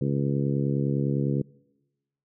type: harmonic tone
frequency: 69.9 Hz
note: C#2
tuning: 15 cents sharp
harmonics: 2 / 3 / 4 / 5 / 6 / 7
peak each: -25 / -29 / -31 / -33 / -35 / -36 dBFS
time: 0.01-1.42 s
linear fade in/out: 5 ms
effects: noise-tail reverb RT60 1.0 s tail -24 dB re dry